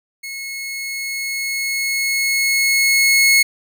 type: tone with level ramp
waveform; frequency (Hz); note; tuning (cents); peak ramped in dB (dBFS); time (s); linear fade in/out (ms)
sawtooth; 2180; C#7; -29; -24 to -6; 0.23-3.43; 10
effects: none